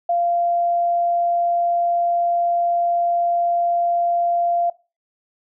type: tone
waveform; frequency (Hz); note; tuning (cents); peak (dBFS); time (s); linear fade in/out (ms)
sine; 692; F5; -16; -16; 0.09-4.7; 5
effects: noise-tail reverb RT60 0.3 s tail -21 dB re dry

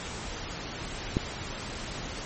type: click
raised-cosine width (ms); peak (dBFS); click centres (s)
3; -11; 1.169
effects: pink hiss -37 dBFS RMS until 2.25 s + MP3 32 kbps

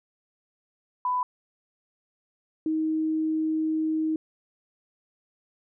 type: tone pair in turn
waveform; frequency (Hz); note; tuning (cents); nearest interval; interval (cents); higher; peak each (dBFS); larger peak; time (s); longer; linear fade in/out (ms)
sine; 997 / 315.1; B5 / D#4; +16 / +22; octave + minor sixth; 1994; first; -23; neither; 1.05-1.23 / 2.66-4.16; second; 2
effects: none

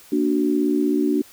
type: chord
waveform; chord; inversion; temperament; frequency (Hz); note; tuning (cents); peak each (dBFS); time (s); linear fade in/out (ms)
sine; Bb augmented; none; equal; 233.1 / 293.7 / 370; Bb3 / D4 / F#4; 0 / 0 / 0; -24 / -19 / -23; 0.12-1.22; 5
effects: white hiss -48 dBFS RMS until 1.32 s

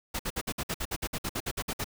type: noise bursts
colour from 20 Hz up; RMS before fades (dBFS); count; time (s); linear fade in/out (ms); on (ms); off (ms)
pink; -32; 16; 0.14-1.844; 10; 54; 56
effects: none

